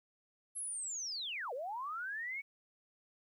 sine linear two-way sweep, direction down then up, 11175 to 466.2 to 2261 Hz, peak -38 dBFS, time 0.55-2.42 s, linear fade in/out 20 ms, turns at 1.53 s, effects 12-bit

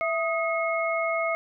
sine tone cluster, 661 / 1252 / 2169 Hz, E5 / D#6 / C#7, +5 / +10 / -38 cents, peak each -26 / -30 / -29 dBFS, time 0.01-1.35 s, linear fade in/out 0 ms, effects none

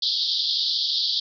white band-pass noise, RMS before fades -24 dBFS, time 0.02-1.2 s, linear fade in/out 5 ms, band 3300 to 5000 Hz, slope 96 dB/octave, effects none

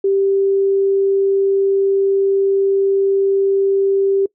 sine tone, 392 Hz, G4, in tune, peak -12 dBFS, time 0.04-4.26 s, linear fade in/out 5 ms, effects noise-tail reverb RT60 0.1 s tail -22 dB re dry

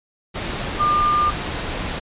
sine tone in noise, 1200 Hz, D6, 37 cents sharp, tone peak -15 dBFS, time 0.79-1.31 s, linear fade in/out 20 ms, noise pink, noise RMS -26 dBFS, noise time 0.34-2 s, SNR +8 dB, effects resampled to 8000 Hz

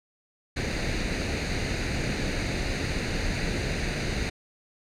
pink noise with comb filter, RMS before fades -28 dBFS, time 0.56-4.3 s, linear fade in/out 10 ms, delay 0.46 ms, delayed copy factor +0.65, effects low-pass 5000 Hz 12 dB/octave

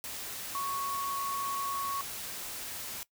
sine tone in noise, 1108.7 Hz, C#6, in tune, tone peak -32 dBFS, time 0.55-2.01 s, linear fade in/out 0 ms, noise white, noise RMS -40 dBFS, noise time 0.04-3.03 s, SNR +5 dB, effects noise-tail reverb RT60 0.1 s tail -20 dB re dry

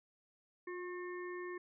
harmonic tone with a mistuned harmonic, 360 Hz, F#4, 47 cents flat, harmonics 1 / 3 / 5 / 6, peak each -42 / -50 / -50 / -56 dBFS, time 0.67-1.58 s, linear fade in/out 5 ms, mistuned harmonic 1, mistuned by -17 cents, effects none

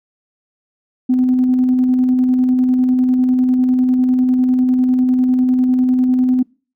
sine tone with tremolo, 253.8 Hz, B3, 47 cents sharp, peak -9 dBFS, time 1.09-6.43 s, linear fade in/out 10 ms, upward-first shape square, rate 10 Hz, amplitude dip 25%, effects noise-tail reverb RT60 0.4 s tail -26 dB re dry + tanh soft clip ceiling -5 dBFS

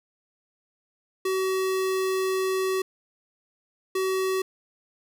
square tone bursts at uneven times, 378.4 Hz, F#4, 39 cents sharp, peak -24 dBFS, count 2, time 1.25-2.82 / 3.95-4.42 s, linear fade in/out 5 ms, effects none

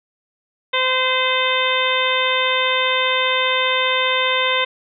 harmonic tone, 515 Hz, C5, 28 cents flat, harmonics 1 / 2 / 3 / 4 / 5 / 6 / 7, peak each -23 / -22 / -26 / -22 / -25 / -25 / -23 dBFS, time 0.73-4.65 s, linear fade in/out 10 ms, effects none

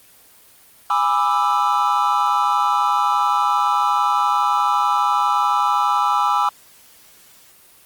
triangle chord, E dominant seventh, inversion first, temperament just, 824.1 / 988.9 / 1186.7 / 1318.5 Hz, G#5 / B5 / D6 / E6, -14 / +2 / +18 / 0 cents, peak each -19 dBFS, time 0.9-6.49 s, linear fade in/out 2 ms, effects white hiss -49 dBFS RMS until 7.85 s + Opus 24 kbps

